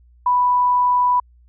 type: tone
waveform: sine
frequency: 988 Hz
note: B5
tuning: in tune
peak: -13 dBFS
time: 0.26-1.2 s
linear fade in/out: 5 ms
effects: added 60 Hz sine -48 dBFS peak until 1.48 s